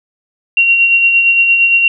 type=tone with tremolo; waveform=sine; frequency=2750 Hz; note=F7; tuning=27 cents flat; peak=-5 dBFS; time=0.57-1.88 s; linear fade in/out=2 ms; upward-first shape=sine; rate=8.7 Hz; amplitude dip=40%; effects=none